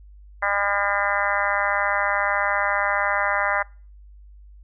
harmonic tone, 201.6 Hz, G3, 49 cents sharp, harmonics 3 / 4 / 5 / 6 / 7 / 8 / 9 / 10, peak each -28 / -28 / -28 / -28 / -28 / -28 / -28 / -28 dBFS, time 0.42-3.63 s, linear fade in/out 10 ms, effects noise-tail reverb RT60 0.4 s tail -26 dB re dry + added 50 Hz sine -43 dBFS peak until 4.63 s

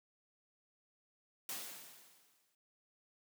white noise with exponential decay, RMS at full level -41 dBFS, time 1.49-2.55 s, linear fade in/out 2 ms, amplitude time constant 230 ms, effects high-pass 150 Hz 12 dB/octave

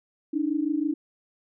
sine tone pair together, 288.4 / 314.7 Hz, D4 / D#4, -31 / +20 cents, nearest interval major second, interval 151 cents, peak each -26 dBFS, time 0.33-0.94 s, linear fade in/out 10 ms, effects none

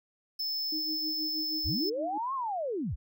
square tone, 5250 Hz, E8, 8 cents flat, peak -31 dBFS, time 0.39-1.9 s, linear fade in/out 10 ms
sine tone with tremolo, 311.1 Hz, D#4, in tune, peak -34 dBFS, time 0.72-2.18 s, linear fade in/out 5 ms, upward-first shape sine, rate 6.3 Hz, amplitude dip 80%
sine linear two-way sweep, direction up then down, 34.65 to 1108.7 to 34.65 Hz, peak -30 dBFS, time 1.64-2.96 s, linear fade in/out 20 ms, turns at 2.34 s
effects none

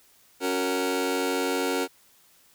sawtooth chord, F# major, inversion second, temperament just, 277.5 / 370 / 462.5 Hz, C#4 / F#4 / A#4, +2 / 0 / -14 cents, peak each -25 dBFS, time 0.4-1.88 s, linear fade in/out 50 ms, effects white hiss -59 dBFS RMS until 2.54 s

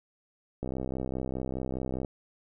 click train, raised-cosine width 2 ms, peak -20 dBFS, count 93, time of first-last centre 0.63-2.048 s, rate 64.9 Hz, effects none

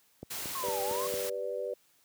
click train, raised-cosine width 2 ms, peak -27 dBFS, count 5, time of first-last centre 0.23-1.139 s, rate 4.4 Hz
white noise, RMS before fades -38 dBFS, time 0.3-1.3 s, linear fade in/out 10 ms
sine linear two-way sweep, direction down then up, 1108.7 to 773 to 1108.7 Hz, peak -35 dBFS, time 0.55-1.07 s, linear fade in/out 2 ms, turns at 0.82 s
sine chord, G major, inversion none, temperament equal, 392 / 493.9 / 587.3 Hz, G4 / B4 / D5, 0 / 0 / 0 cents, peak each -39 / -35 / -37 dBFS, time 0.63-1.74 s, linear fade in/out 5 ms
effects white hiss -67 dBFS RMS until 2.04 s + high-pass 80 Hz 12 dB/octave

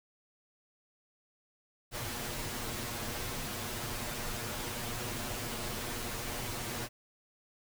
pink noise with comb filter, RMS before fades -38 dBFS, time 1.91-6.89 s, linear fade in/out 50 ms, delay 8.4 ms, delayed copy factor +0.8, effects none

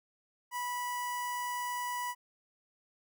sawtooth tone with notch filter, 981 Hz, B5, 12 cents flat, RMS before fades -36 dBFS, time 0.51-2.15 s, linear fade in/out 50 ms, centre 3800 Hz, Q 1.1, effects none

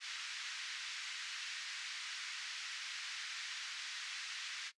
pink band-pass noise, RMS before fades -45 dBFS, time 0-4.72 s, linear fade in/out 50 ms, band 1600 to 6000 Hz, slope 24 dB/octave, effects noise-tail reverb RT60 0.1 s tail -18 dB re dry + resampled to 24000 Hz

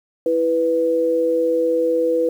sine tone pair together, 330 / 493.9 Hz, E4 / B4, +2 / 0 cents, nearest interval perfect fifth, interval 698 cents, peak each -22 / -16 dBFS, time 0.26-2.29 s, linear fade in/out 2 ms, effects 8-bit

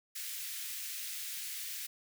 white high-pass noise, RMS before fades -41 dBFS, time 0.15-1.87 s, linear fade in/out 10 ms, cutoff 1800 Hz, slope 24 dB/octave, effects none

